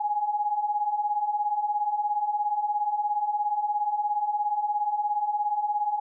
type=beating tone pair; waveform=sine; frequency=820 / 837 Hz; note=G#5 / G#5; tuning=-22 / +13 cents; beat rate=17 Hz; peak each=-30 / -25 dBFS; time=0-6 s; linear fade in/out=10 ms; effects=none